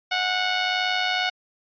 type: tone with amplitude modulation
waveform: 10% pulse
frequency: 734 Hz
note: F#5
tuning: 14 cents flat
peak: -11 dBFS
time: 0.11-1.3 s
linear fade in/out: 10 ms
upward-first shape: sine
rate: 102 Hz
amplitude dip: 45%
effects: resampled to 11025 Hz